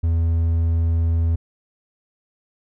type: tone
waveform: triangle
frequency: 82.8 Hz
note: E2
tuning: 8 cents sharp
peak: -14 dBFS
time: 0.03-1.36 s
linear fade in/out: 10 ms
effects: none